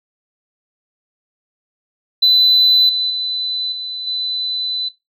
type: tone with level steps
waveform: sine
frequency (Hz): 4005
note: B7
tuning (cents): +23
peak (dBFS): -7 / -15 / -18 / -23 / -18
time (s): 2.22-4.89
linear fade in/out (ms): 10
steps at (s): 2.89 / 3.1 / 3.72 / 4.07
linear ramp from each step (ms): 2
effects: noise-tail reverb RT60 0.2 s tail -17 dB re dry + tanh soft clip ceiling -5 dBFS